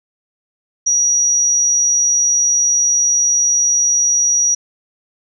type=tone; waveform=sine; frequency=5780 Hz; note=F#8; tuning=41 cents flat; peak=-11 dBFS; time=0.86-4.55 s; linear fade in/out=10 ms; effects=none